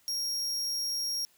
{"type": "tone", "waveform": "40% pulse", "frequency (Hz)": 5588, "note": "F8", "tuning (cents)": 0, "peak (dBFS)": -29, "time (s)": [0.08, 1.25], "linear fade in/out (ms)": 0, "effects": ["white hiss -65 dBFS RMS until 1.37 s"]}